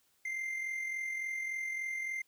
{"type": "tone with amplitude modulation", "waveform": "triangle", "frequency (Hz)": 2093, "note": "C7", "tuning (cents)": 0, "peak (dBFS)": -31, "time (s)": [0.25, 2.22], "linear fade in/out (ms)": 5, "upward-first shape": "sine", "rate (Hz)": 43.5, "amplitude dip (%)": 45, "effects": ["white hiss -72 dBFS RMS until 2.27 s"]}